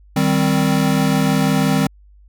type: chord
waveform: square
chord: C minor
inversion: first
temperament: equal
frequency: 155.56 / 196 / 261.6 Hz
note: Eb3 / G3 / C4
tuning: 0 / 0 / 0 cents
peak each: -19 dBFS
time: 0.16-1.87 s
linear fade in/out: 5 ms
effects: added 50 Hz sine -44 dBFS peak until 2.28 s